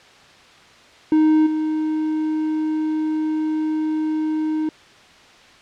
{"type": "tone with level steps", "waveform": "triangle", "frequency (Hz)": 311.1, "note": "D#4", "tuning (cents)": 0, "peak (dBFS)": [-10, -17], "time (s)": [1.12, 4.69], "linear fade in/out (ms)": 2, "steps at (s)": 1.46, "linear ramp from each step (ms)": 10, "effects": ["white hiss -47 dBFS RMS until 5.61 s", "low-pass 4000 Hz 12 dB/octave"]}